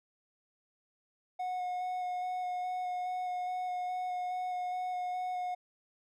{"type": "tone with vibrato", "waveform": "triangle", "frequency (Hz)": 728, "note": "F#5", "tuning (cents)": -28, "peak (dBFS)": -31, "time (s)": [1.39, 5.55], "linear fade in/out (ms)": 10, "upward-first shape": "square", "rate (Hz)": 2.4, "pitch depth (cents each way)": 10, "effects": []}